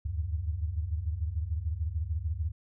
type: tone cluster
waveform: sine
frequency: 74.2 / 80.9 / 94.5 Hz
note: D2 / E2 / F#2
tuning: +18 / -32 / +37 cents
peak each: -32 / -35 / -35 dBFS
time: 0.05-2.52 s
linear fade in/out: 10 ms
effects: none